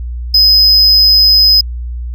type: tone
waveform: triangle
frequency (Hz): 5050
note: D#8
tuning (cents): +25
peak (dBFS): -3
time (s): 0.34-1.61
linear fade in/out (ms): 5
effects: added 60 Hz sine -18 dBFS peak until 2.14 s